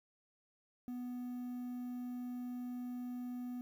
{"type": "tone with quantisation", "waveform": "triangle", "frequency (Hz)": 246.9, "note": "B3", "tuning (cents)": 0, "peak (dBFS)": -38, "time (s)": [0.88, 3.61], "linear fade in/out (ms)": 0, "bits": 11, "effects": []}